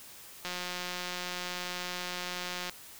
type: click train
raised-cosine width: 0.2 ms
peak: -19 dBFS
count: 403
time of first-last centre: 0.45-2.696 s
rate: 179 Hz
effects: white hiss -50 dBFS RMS until 2.99 s